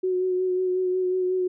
sine tone with vibrato, 368.3 Hz, F#4, 8 cents flat, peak -21 dBFS, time 0.03-1.48 s, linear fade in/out 10 ms, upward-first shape sine, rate 5.5 Hz, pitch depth 21 cents each way, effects none

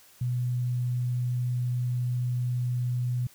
sine tone, 123.47 Hz, B2, in tune, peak -25 dBFS, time 0.21-3.27 s, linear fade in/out 5 ms, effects white hiss -56 dBFS RMS until 3.34 s

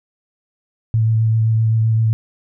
sine tone with vibrato, 111.6 Hz, A2, 25 cents sharp, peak -12 dBFS, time 0.94-2.13 s, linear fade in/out 0 ms, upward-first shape sine, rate 7.7 Hz, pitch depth 17 cents each way, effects none

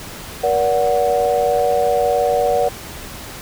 sine tone cluster, 476.1 / 575 / 737 Hz, A#4 / D5 / F#5, +37 / -37 / -7 cents, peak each -18 dBFS, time 0.43-2.69 s, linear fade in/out 10 ms, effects pink hiss -33 dBFS RMS until 3.41 s

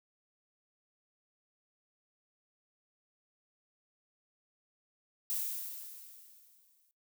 violet noise with exponential decay, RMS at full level -33 dBFS, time 5.3-6.91 s, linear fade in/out 0 ms, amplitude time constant 350 ms, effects noise-tail reverb RT60 0.2 s tail -22 dB re dry

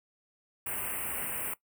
white band-stop noise, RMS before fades -35 dBFS, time 0.66-1.54 s, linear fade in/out 5 ms, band 2900 to 8200 Hz, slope 96 dB/octave, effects noise-tail reverb RT60 0.1 s tail -19 dB re dry

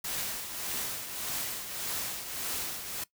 white noise with tremolo, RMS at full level -33 dBFS, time 0.04-3.04 s, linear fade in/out 5 ms, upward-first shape triangle, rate 1.7 Hz, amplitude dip 60%, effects noise-tail reverb RT60 0.1 s tail -19 dB re dry

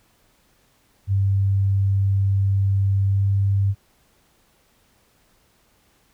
sine tone with pitch glide, 98.1 to 98.84 Hz, G2 to G2, +2 to +15 cents, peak -16 dBFS, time 1.07-3.75 s, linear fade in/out 50 ms, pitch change +13 cents, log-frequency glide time 3.1-3.22 s, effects pink hiss -61 dBFS RMS until 6.13 s

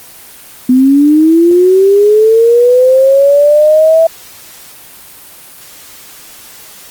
sine linear sweep, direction up, 249 to 659.3 Hz, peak -3 dBFS, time 0.69-4.07 s, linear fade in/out 5 ms, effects white hiss -34 dBFS RMS until 6.9 s + Opus 24 kbps

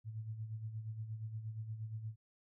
sine tone with tremolo, 110 Hz, A2, in tune, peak -38 dBFS, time 0.04-2.16 s, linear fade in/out 50 ms, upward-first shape sine, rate 8.5 Hz, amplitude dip 60%, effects none

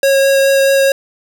square tone with vibrato, 546 Hz, C#5, 26 cents flat, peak -9 dBFS, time 0.03-0.92 s, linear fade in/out 2 ms, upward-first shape sine, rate 4.7 Hz, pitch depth 8 cents each way, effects none

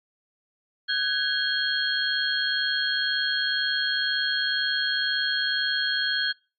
sine tone cluster, 1514 / 1656 / 3249 / 4291 Hz, F#6 / G#6 / G#7 / C8, +39 / -5 / -39 / +43 cents, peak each -28 dBFS, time 0.88-6.33 s, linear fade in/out 20 ms, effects noise-tail reverb RT60 0.3 s tail -23 dB re dry + MP3 48 kbps

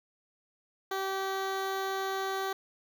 15% pulse tone with notch filter, 385.9 Hz, G4, 27 cents flat, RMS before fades -33 dBFS, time 0.91-2.53 s, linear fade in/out 5 ms, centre 9000 Hz, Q 1.1, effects none

